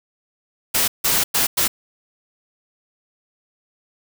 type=noise bursts at uneven times; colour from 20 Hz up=white; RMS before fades=-18 dBFS; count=4; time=0.74-0.88 / 1.04-1.24 / 1.34-1.47 / 1.57-1.68 s; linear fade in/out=10 ms; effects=none